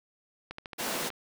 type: click train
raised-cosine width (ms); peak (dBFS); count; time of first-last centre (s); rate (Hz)
0.3; -23; 9; 0.51-1.103; 13.5
type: high-pass noise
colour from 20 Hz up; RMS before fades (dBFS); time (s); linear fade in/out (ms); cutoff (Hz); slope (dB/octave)
pink; -33; 0.78-1.1; 20; 210; 24
effects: none